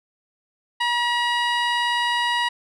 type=tone with low-pass filter; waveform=15% pulse; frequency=959 Hz; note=A#5; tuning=49 cents sharp; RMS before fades=-22 dBFS; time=0.8-2.49 s; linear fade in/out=10 ms; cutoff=5500 Hz; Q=0.53; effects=none